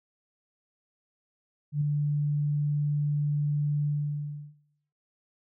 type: tone with ADSR envelope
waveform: sine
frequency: 146.83 Hz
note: D3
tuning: in tune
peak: -21 dBFS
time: 1.72-4.54 s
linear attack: 92 ms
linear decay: 4 ms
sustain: -3 dB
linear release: 680 ms
effects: noise-tail reverb RT60 0.9 s tail -18 dB re dry